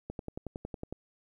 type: click train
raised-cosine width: 2 ms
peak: -24 dBFS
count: 10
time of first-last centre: 0.1-0.926 s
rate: 10.9 Hz
effects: 11-bit